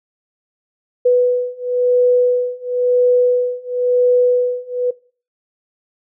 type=beating tone pair; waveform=sine; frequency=493.9 / 494.87 Hz; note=B4 / B4; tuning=0 / +3 cents; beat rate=0.97 Hz; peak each=-15 / -14 dBFS; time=1.05-4.91 s; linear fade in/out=10 ms; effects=noise-tail reverb RT60 0.4 s tail -21 dB re dry